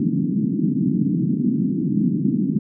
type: band-pass noise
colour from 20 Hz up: pink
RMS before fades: -20 dBFS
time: 0-2.59 s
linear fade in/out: 5 ms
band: 150 to 300 Hz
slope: 48 dB/octave
effects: none